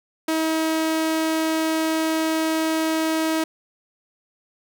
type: tone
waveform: sawtooth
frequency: 319.4 Hz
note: D#4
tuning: 45 cents sharp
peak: -16 dBFS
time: 0.28-3.44 s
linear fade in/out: 5 ms
effects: none